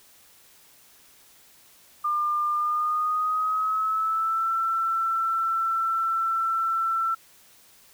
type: tone with pitch glide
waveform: sine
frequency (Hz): 1200 to 1339.2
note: D6 to E6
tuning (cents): +37 to +27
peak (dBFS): -22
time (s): 2.04-7.15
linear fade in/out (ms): 10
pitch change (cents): +190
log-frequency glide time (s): 2.53-4.5
effects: white hiss -55 dBFS RMS until 7.93 s